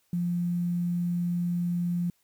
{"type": "tone with quantisation", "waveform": "sine", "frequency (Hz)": 174.61, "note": "F3", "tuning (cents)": 0, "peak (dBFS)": -25, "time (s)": [0.13, 2.1], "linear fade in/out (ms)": 2, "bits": 9, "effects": ["white hiss -70 dBFS RMS until 2.23 s"]}